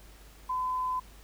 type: tone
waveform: sine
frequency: 1015 Hz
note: B5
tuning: 47 cents sharp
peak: -28 dBFS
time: 0.49-1 s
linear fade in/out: 10 ms
effects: added 50 Hz sine -51 dBFS peak until 1.23 s + pink hiss -56 dBFS RMS until 1.23 s